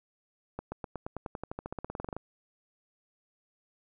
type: accelerating click train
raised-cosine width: 1 ms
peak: -22 dBFS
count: 22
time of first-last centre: 0.59-2.166 s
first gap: 130 ms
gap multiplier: 0.94
effects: none